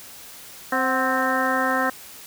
harmonic tone with a mistuned harmonic, 261.6 Hz, C4, in tune, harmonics 1 / 2 / 3 / 4 / 5 / 6 / 7, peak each -27 / -27 / -27 / -27 / -27 / -27 / -27 dBFS, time 0.72-1.9 s, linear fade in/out 5 ms, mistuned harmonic 3, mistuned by -66 cents, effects white hiss -42 dBFS RMS until 2.26 s

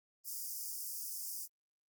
white high-pass noise, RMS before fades -42 dBFS, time 0.24-1.48 s, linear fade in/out 50 ms, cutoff 4900 Hz, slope 96 dB/octave, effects Opus 32 kbps

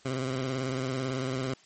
15% pulse tone with vibrato, 130.7 Hz, C3, 1 cent flat, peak -23 dBFS, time 0.05-1.54 s, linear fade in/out 5 ms, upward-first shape square, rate 18 Hz, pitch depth 45 cents each way, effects white hiss -58 dBFS RMS until 1.65 s + MP3 32 kbps

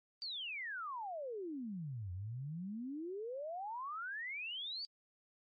sine exponential two-way sweep, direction down then up, 4699 to 87.1 to 4699 Hz, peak -40 dBFS, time 0.22-4.85 s, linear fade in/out 0 ms, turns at 2.12 s, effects MP3 32 kbps

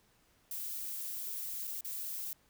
violet noise with dropouts, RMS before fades -40 dBFS, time 0.51-2.33 s, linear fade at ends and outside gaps 1 ms, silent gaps 1.671-1.675 / 1.809-1.846 s, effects pink hiss -69 dBFS RMS until 2.49 s

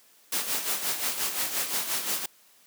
white noise with tremolo, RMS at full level -27 dBFS, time 0.32-2.26 s, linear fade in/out 5 ms, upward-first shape sine, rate 5.7 Hz, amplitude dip 60%, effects white hiss -59 dBFS RMS until 2.66 s + high-pass 200 Hz 12 dB/octave

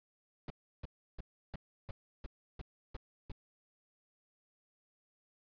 brown noise bursts, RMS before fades -42 dBFS, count 9, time 0.48-3.318 s, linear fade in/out 2 ms, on 22 ms, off 330 ms, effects resampled to 11025 Hz

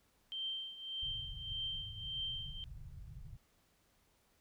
sine tone with tremolo, 3136 Hz, G7, in tune, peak -36 dBFS, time 0.32-2.64 s, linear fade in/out 0 ms, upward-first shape triangle, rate 1.7 Hz, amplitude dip 80%
pink low-pass noise, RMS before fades -49 dBFS, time 1.02-3.37 s, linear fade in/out 10 ms, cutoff 150 Hz, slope 48 dB/octave
effects pink hiss -73 dBFS RMS until 4.4 s

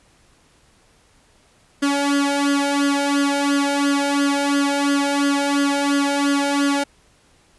sawtooth tone with flanger, 282.8 Hz, C#4, 35 cents sharp, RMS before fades -19 dBFS, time 1.82-6.84 s, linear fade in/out 10 ms, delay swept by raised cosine 0.62 to 1.35 ms, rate 2.9 Hz, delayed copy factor +0.9, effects pink hiss -56 dBFS RMS until 7.58 s + resampled to 24000 Hz

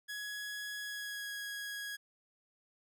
sawtooth tone with pitch glide, 1676 to 1657.7 Hz, G#6 to G#6, +15 to -4 cents, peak -36 dBFS, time 0.08-1.97 s, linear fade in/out 20 ms, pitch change -19 cents, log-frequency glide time 0.79-1.32 s, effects none

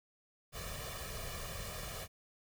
pink noise with comb filter, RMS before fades -43 dBFS, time 0.52-2.08 s, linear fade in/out 50 ms, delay 1.7 ms, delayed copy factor +0.8, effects none

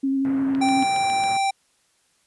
sine tone with vibrato, 270.6 Hz, C#4, 42 cents flat, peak -19 dBFS, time 0.03-0.84 s, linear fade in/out 10 ms, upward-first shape square, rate 11 Hz, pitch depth 12 cents each way
pink band-pass noise, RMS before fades -38 dBFS, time 0.25-1.37 s, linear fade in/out 0 ms, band 110 to 1800 Hz, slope 24 dB/octave
click train, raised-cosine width 0.3 ms, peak -19 dBFS, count 6, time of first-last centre 0.55-1.238 s, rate 7.27 Hz
square tone, 783 Hz, G5, 2 cents flat, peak -20 dBFS, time 0.61-1.51 s, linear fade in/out 10 ms
effects white hiss -64 dBFS RMS until 2.26 s + resampled to 24000 Hz

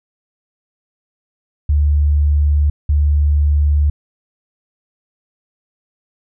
sine tone pair in turn, 73.42 / 73.42 Hz, D2 / D2, 0 / 0 cents, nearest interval unison, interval 0 cents, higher neither, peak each -10 dBFS, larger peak neither, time 1.69-2.7 / 2.89-3.9 s, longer neither, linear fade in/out 5 ms, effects none

